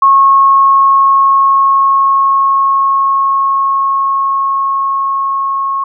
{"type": "tone with level ramp", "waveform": "sine", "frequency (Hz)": 1092, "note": "C#6", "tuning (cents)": -26, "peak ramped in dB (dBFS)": [-3, -12], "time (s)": [0.02, 5.84], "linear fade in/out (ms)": 5, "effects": []}